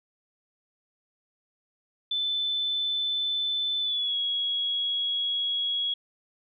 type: tone with pitch glide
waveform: sine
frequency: 3518 to 3326 Hz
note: A7 to G#7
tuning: -1 to +2 cents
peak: -25 dBFS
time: 2.11-5.94 s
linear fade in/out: 5 ms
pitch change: -97 cents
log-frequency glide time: 3.81-4.16 s
effects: none